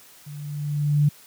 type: tone with level ramp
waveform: sine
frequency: 146.83 Hz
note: D3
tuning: in tune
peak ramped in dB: -35 to -13 dBFS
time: 0.26-1.09 s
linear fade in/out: 10 ms
effects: white hiss -50 dBFS RMS until 1.26 s + high-pass 80 Hz 12 dB/octave